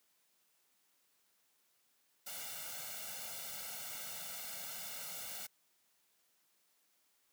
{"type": "noise with comb filter", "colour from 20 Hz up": "white", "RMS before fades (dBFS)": -45, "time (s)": [2.26, 5.47], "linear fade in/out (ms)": 10, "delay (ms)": 1.4, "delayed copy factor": 1, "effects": ["white hiss -75 dBFS RMS until 7.32 s", "high-pass 150 Hz 12 dB/octave"]}